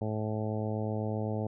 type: harmonic tone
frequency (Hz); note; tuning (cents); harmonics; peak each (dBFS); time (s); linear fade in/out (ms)
107.9; A2; -33; 1 / 2 / 3 / 4 / 5 / 6 / 7 / 8; -33 / -36 / -41 / -39 / -40 / -42 / -44 / -48; 0.01-1.47; 5
effects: none